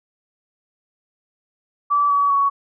sine tone with pitch steps, 1156 / 1137.5 / 1119.2 Hz, D6 / C#6 / C#6, -28 / +44 / +16 cents, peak -14 dBFS, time 1.9-2.5 s, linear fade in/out 20 ms, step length 200 ms, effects none

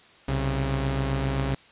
sawtooth tone pair together, 64 / 135.61 Hz, C2 / C#3, -38 / -38 cents, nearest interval octave + minor second, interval 1300 cents, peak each -24 / -22 dBFS, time 0.28-1.55 s, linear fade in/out 5 ms, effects white hiss -53 dBFS RMS until 1.71 s + resampled to 8000 Hz

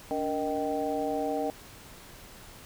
harmonic tone with a mistuned harmonic, 155.56 Hz, D#3, in tune, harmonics 2 / 3 / 4 / 5, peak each -33 / -33 / -33 / -33 dBFS, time 0.11-1.5 s, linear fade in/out 0 ms, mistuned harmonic 2, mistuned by -140 cents, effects pink hiss -49 dBFS RMS until 2.65 s

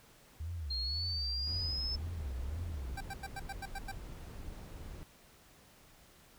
sine tone with vibrato, 73.42 Hz, D2, in tune, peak -37 dBFS, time 0.4-2.95 s, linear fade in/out 5 ms, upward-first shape sine, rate 1.9 Hz, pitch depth 290 cents each way
sine linear sweep, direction up, 4186 to 5270 Hz, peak -35 dBFS, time 0.7-1.96 s, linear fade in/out 10 ms
brown noise, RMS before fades -46 dBFS, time 1.47-5.03 s, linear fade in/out 0 ms
25% pulse tone bursts, 784 Hz, G5, in tune, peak -36 dBFS, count 8, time 2.97-3.917 s, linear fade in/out 5 ms, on 37 ms, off 93 ms
effects pink hiss -61 dBFS RMS until 6.38 s

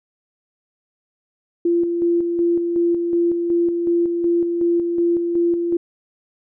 sine tone with tremolo, 342.9 Hz, F4, 32 cents flat, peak -14 dBFS, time 1.65-5.77 s, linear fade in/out 5 ms, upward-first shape square, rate 2.7 Hz, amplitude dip 40%, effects none

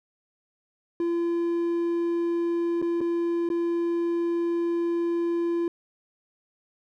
triangle tone with dropouts, 340.8 Hz, F4, 42 cents flat, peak -21 dBFS, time 1-5.68 s, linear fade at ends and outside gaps 2 ms, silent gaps 2.817-2.824 / 3.007-3.012 / 3.49-3.501 s, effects none

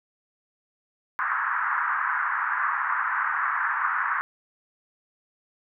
white band-pass noise, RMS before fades -26 dBFS, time 1.19-4.21 s, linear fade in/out 0 ms, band 980 to 1700 Hz, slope 48 dB/octave, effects none

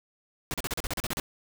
pink noise bursts, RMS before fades -31 dBFS, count 11, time 0.51-1.199 s, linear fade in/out 0 ms, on 29 ms, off 37 ms, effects none

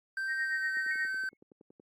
triangle tone with pitch glide, 1563 to 1540.6 Hz, G6 to G6, -6 to -30 cents, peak -30 dBFS, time 0.17-1.29 s, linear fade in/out 2 ms, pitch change -24 cents, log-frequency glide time 0.43-0.65 s
sine tone with tremolo, 1864.7 Hz, A#6, in tune, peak -30 dBFS, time 0.27-1.1 s, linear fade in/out 50 ms, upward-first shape sine, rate 8.3 Hz, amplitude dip 80%
click train, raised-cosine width 3 ms, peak -34 dBFS, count 12, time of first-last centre 0.77-1.798 s, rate 10.7 Hz
sine tone with exponential decay, 2181 Hz, C#7, 29 cents flat, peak -38 dBFS, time 0.91-1.37 s, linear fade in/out 2 ms, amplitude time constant 100 ms
effects high-pass 400 Hz 12 dB/octave + Opus 48 kbps

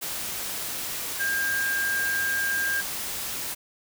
sine tone in noise, 1604 Hz, G6, 39 cents sharp, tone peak -24 dBFS, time 1.19-2.82 s, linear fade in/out 20 ms, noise white, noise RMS -32 dBFS, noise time 0.01-3.55 s, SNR +5 dB, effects none

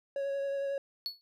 triangle tone with vibrato, 554.4 Hz, C#5, in tune, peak -29 dBFS, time 0.16-0.78 s, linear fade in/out 2 ms, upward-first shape triangle, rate 11 Hz, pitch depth 16 cents each way
triangle tone with exponential decay, 4405 Hz, C#8, 12 cents flat, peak -29 dBFS, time 1.06-1.21 s, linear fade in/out 0 ms, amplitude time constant 32 ms
effects none

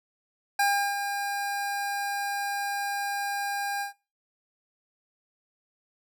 25% pulse tone with ADSR envelope, 805 Hz, G5, 46 cents sharp, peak -17 dBFS, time 0.59-3.93 s, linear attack 6 ms, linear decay 350 ms, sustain -8 dB, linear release 120 ms, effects noise-tail reverb RT60 0.3 s tail -20 dB re dry

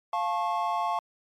triangle chord, F augmented, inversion none, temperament just, 698.5 / 873.1 / 1091.3 Hz, F5 / A5 / C#6, 0 / -14 / -27 cents, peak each -28 dBFS, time 0.13-0.99 s, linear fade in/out 2 ms, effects MP3 96 kbps

